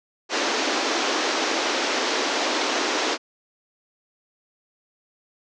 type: band-pass noise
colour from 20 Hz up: pink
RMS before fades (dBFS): -24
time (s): 0.29-3.18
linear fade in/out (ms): 50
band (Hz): 270 to 6500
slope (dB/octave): 48
effects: none